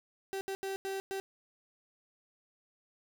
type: tone bursts at uneven times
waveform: 35% pulse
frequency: 387.6 Hz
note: G4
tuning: 20 cents flat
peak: -33 dBFS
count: 5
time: 0.33-0.41 / 0.48-0.55 / 0.63-0.76 / 0.85-1 / 1.11-1.2 s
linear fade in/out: 0 ms
effects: none